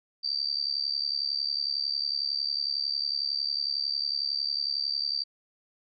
sine tone with amplitude modulation, 4658 Hz, D8, 15 cents flat, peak -23 dBFS, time 0.23-5.24 s, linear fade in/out 20 ms, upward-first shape sine, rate 71 Hz, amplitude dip 90%, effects none

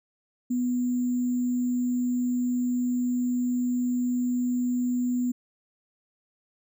sine tone with sample-and-hold, 246.9 Hz, B3, in tune, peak -23 dBFS, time 0.5-5.32 s, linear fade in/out 10 ms, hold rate 7350 Hz, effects none

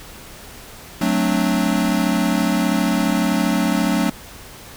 square chord, D dominant seventh, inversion first, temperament equal, 185 / 220 / 261.6 / 293.7 Hz, F#3 / A3 / C4 / D4, 0 / 0 / 0 / 0 cents, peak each -22 / -22 / -24 / -23 dBFS, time 1.01-4.1 s, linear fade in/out 5 ms, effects pink hiss -39 dBFS RMS until 4.76 s

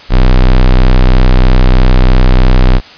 square tone, 31.56 Hz, B0, 38 cents sharp, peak -3 dBFS, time 0.09-2.81 s, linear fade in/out 50 ms, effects white hiss -33 dBFS RMS until 2.97 s + resampled to 11025 Hz

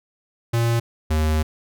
square tone pair in turn, 116.7 / 77.74 Hz, A#2 / D#2, +2 / -1 cents, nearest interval perfect fifth, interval 703 cents, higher first, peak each -18 dBFS, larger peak neither, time 0.53-0.8 / 1.1-1.43 s, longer second, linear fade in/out 10 ms, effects none

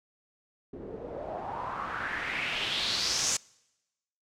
white noise with low-pass filter sweep, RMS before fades -33 dBFS, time 0.73-3.37 s, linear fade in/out 5 ms, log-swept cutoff 350 to 7000 Hz, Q 3.8, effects noise-tail reverb RT60 1.0 s tail -26 dB re dry

